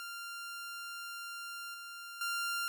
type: tone with level steps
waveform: sawtooth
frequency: 1391 Hz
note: F6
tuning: 7 cents flat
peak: -38 / -41 / -30 dBFS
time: 0-2.68 s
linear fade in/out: 0 ms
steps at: 1.74 / 2.21 s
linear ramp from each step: 2 ms
effects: none